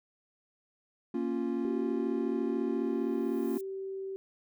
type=chord; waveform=triangle; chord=Bb minor; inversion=none; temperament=equal; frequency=233.1 / 277.2 / 349.2 Hz; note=Bb3 / Db4 / F4; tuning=0 / 0 / 0 cents; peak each=-32 dBFS; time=1.14-3.58 s; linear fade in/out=5 ms
type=tone with pitch glide; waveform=sine; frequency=383.3 to 386 Hz; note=G4 to G4; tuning=-39 to -27 cents; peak=-35 dBFS; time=1.65-4.16 s; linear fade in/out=0 ms; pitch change=+12 cents; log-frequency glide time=2.41-3.42 s
type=noise with exponential growth; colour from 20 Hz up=violet; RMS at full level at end=-47 dBFS; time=2.73-3.61 s; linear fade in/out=2 ms; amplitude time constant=190 ms
effects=none